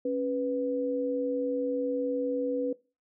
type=tone pair together; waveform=sine; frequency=275 / 493.9 Hz; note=C#4 / B4; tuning=-14 / 0 cents; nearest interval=minor seventh; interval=1014 cents; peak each=-31 / -28 dBFS; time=0.05-2.73 s; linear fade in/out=5 ms; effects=noise-tail reverb RT60 0.3 s tail -21 dB re dry